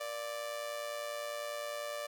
sawtooth tone with amplitude modulation, 587.3 Hz, D5, in tune, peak -31 dBFS, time 0-2.07 s, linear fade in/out 10 ms, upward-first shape sine, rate 110 Hz, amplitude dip 60%, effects none

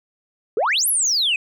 sine exponential two-way sweep, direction up then down, 392 to 11920 to 2463 Hz, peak -15 dBFS, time 0.57-1.36 s, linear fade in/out 2 ms, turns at 0.88 s, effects tanh soft clip ceiling -13 dBFS

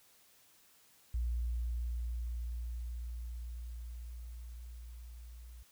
sine tone with level ramp, 59.1 Hz, A#1, 24 cents sharp, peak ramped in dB -31 to -48 dBFS, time 1.14-5.63 s, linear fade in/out 5 ms, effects white hiss -65 dBFS RMS until 5.71 s

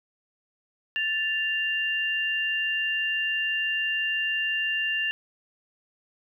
sine tone pair together, 1760 / 2786 Hz, A6 / F7, 0 / -5 cents, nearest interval minor sixth, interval 795 cents, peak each -28 / -26 dBFS, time 0.96-5.11 s, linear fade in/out 0 ms, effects none

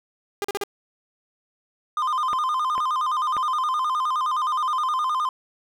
sawtooth tone bursts, 404.3 Hz, G#4, 46 cents flat, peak -20 dBFS, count 4, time 0.42-0.636 s, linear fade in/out 0 ms, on 24 ms, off 40 ms
triangle tone with vibrato, 1123 Hz, C#6, 22 cents sharp, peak -19 dBFS, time 1.97-5.29 s, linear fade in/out 2 ms, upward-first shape square, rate 9.6 Hz, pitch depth 140 cents each way
clicks, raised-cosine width 0.5 ms, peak -17 dBFS, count 3, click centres 2.331 / 2.78 / 3.367 s
effects none

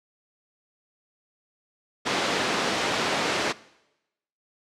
pink band-pass noise, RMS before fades -26 dBFS, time 2.05-3.53 s, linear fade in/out 20 ms, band 280 to 5100 Hz, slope 12 dB/octave, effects noise-tail reverb RT60 0.9 s tail -20 dB re dry + low-pass 9000 Hz 12 dB/octave

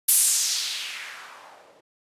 violet noise with low-pass filter sweep, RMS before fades -26 dBFS, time 0.08-1.81 s, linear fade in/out 10 ms, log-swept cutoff 12000 to 470 Hz, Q 1.9, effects resampled to 32000 Hz

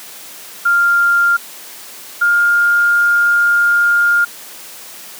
sine tone pair in turn, 1396.9 / 1409.9 Hz, F6 / F6, 0 / +16 cents, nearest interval unison, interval 16 cents, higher second, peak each -9 dBFS, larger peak neither, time 0.65-1.37 / 2.21-4.25 s, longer second, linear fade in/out 10 ms, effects white hiss -34 dBFS RMS until 5.19 s + high-pass 200 Hz 12 dB/octave

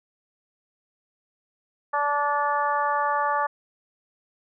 harmonic tone, 290 Hz, D4, 22 cents flat, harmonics 2 / 3 / 4 / 5 / 6, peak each -30 / -25 / -25 / -33 / -32 dBFS, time 1.93-3.47 s, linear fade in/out 10 ms, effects none

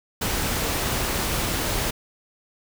pink noise, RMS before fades -25 dBFS, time 0.21-1.91 s, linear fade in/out 10 ms, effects none

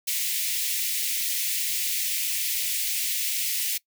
white high-pass noise, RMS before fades -27 dBFS, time 0.07-3.78 s, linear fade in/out 10 ms, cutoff 2000 Hz, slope 48 dB/octave, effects noise-tail reverb RT60 0.1 s tail -22 dB re dry

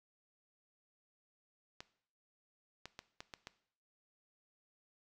clicks, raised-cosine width 0.2 ms, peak -28 dBFS, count 6, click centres 1.805 / 2.856 / 2.991 / 3.205 / 3.338 / 3.471 s, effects noise-tail reverb RT60 0.6 s tail -17 dB re dry

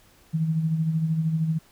sine tone with tremolo, 160.2 Hz, E3, 49 cents flat, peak -19 dBFS, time 0.33-1.59 s, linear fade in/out 20 ms, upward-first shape sine, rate 13 Hz, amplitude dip 50%, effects pink hiss -57 dBFS RMS until 1.71 s

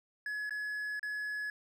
triangle tone with dropouts, 1695 Hz, G#6, 35 cents sharp, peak -33 dBFS, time 0.26-1.5 s, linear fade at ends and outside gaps 2 ms, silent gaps 0.495-0.507 / 0.995-1.029 s, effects none

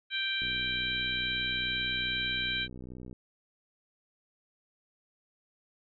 harmonic tone, 784 Hz, G5, in tune, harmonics 2 / 3 / 4 / 5, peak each -35 / -35 / -35 / -35 dBFS, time 0.1-2.68 s, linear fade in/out 50 ms
click train, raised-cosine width 3 ms, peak -32 dBFS, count 170, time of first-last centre 0.42-3.128 s, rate 62.4 Hz
effects none

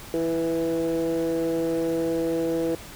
15% pulse tone with band-pass filter, 164.81 Hz, E3, in tune, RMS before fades -25 dBFS, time 0.14-2.75 s, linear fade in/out 0 ms, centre 410 Hz, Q 7.9, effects pink hiss -42 dBFS RMS until 2.95 s

